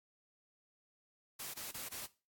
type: noise bursts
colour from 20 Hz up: white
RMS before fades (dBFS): -44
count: 4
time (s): 1.39-2.065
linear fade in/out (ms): 10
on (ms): 150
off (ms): 25
effects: noise-tail reverb RT60 0.3 s tail -18 dB re dry + AAC 64 kbps